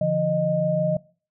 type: tone cluster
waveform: sine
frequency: 144.3 / 170.4 / 618 Hz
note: D3 / F3 / D#5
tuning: -30 / -42 / -12 cents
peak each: -27 / -25 / -21 dBFS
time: 0.01-0.97 s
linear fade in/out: 5 ms
effects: noise-tail reverb RT60 0.4 s tail -23 dB re dry